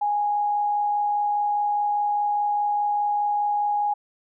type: tone with amplitude modulation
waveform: sine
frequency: 827 Hz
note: G#5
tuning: 8 cents flat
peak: -19 dBFS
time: 0.01-3.94 s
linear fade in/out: 10 ms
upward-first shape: sine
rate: 64.9 Hz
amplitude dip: 25%
effects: none